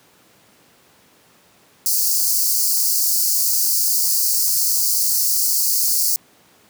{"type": "high-pass noise", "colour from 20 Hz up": "white", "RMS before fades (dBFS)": -18, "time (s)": [1.86, 6.16], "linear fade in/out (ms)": 0, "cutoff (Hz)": 4400, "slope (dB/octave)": 96, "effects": ["pink hiss -53 dBFS RMS until 6.69 s", "high-pass 150 Hz 12 dB/octave"]}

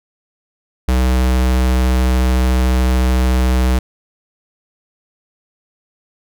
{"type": "tone", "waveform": "square", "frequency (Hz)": 63.3, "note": "B1", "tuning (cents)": 43, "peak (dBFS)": -12, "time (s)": [0.88, 3.79], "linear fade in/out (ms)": 5, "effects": []}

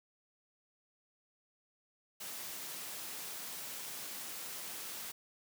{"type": "high-pass noise", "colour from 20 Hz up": "white", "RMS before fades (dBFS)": -44, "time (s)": [2.2, 5.12], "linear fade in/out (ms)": 10, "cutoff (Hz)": 140, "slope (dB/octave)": 12, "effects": []}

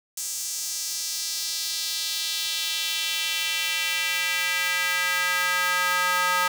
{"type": "tone with high-pass filter sweep", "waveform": "square", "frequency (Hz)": 180.4, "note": "F#3", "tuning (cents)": -44, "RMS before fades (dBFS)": -26, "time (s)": [0.17, 6.48], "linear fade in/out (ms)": 5, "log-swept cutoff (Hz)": [6900, 1200], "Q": 2, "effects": ["7-bit"]}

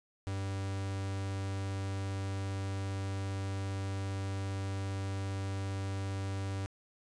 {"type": "tone", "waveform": "45% pulse", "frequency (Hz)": 97.5, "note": "G2", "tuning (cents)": -9, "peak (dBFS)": -34, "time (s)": [0.27, 6.66], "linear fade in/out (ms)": 0, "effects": ["resampled to 22050 Hz", "10-bit"]}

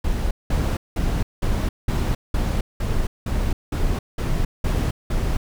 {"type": "noise bursts", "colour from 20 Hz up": "brown", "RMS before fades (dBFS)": -21, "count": 12, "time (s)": [0.04, 5.37], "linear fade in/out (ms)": 5, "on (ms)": 270, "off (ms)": 190, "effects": []}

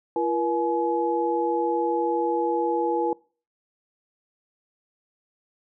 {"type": "tone cluster", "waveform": "sine", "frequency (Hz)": [340.4, 479.2, 847], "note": ["F4", "A#4", "G#5"], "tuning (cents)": [-44, 48, 34], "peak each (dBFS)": -26, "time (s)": [0.16, 3.13], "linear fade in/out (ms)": 2, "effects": ["noise-tail reverb RT60 0.4 s tail -24 dB re dry"]}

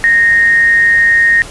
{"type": "tone with amplitude modulation", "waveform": "sine", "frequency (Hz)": 1856, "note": "A#6", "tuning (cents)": -8, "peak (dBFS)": -4, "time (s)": [0.04, 1.42], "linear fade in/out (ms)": 0, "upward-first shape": "sine", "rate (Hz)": 202, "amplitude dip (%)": 35, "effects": ["pink hiss -30 dBFS RMS until 1.5 s", "resampled to 24000 Hz"]}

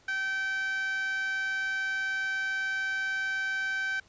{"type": "tone with high-pass filter", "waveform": "sawtooth", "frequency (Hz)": 773, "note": "G5", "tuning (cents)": -24, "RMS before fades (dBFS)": -31, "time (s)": [0.08, 4], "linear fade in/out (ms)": 5, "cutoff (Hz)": 1600, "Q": 5.7, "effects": ["pink hiss -61 dBFS RMS until 4.08 s", "resampled to 16000 Hz"]}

